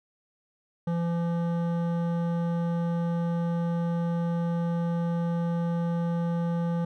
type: tone with hard clipping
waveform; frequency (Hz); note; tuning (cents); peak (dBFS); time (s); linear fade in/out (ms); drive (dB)
sine; 170; F3; -46; -27; 0.87-6.85; 5; 13
effects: none